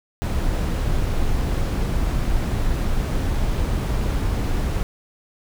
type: noise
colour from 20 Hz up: brown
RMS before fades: -21 dBFS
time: 0.22-4.83 s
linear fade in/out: 0 ms
effects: none